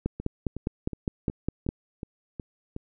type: two click trains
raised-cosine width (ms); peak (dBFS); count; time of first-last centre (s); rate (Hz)
3; -21 / -13; 8 / 9; 0.2-2.764 / 0.06-1.689; 2.73 / 4.91
effects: none